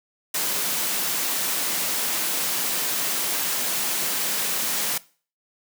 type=high-pass noise; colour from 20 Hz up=white; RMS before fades=-25 dBFS; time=0.34-4.98 s; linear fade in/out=5 ms; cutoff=140 Hz; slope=96 dB/octave; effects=noise-tail reverb RT60 0.4 s tail -20 dB re dry